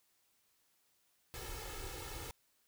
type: noise with comb filter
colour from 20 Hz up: pink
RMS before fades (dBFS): -45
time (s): 1.34-2.31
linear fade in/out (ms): 0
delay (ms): 2.3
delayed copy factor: +1
effects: white hiss -75 dBFS RMS until 2.67 s